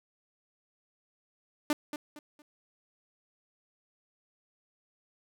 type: tone with echo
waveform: sawtooth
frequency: 298 Hz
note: D4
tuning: 25 cents sharp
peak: -21 dBFS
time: 1.7-1.73 s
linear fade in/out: 2 ms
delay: 230 ms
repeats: 3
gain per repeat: -10 dB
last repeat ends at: 2.42 s
effects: none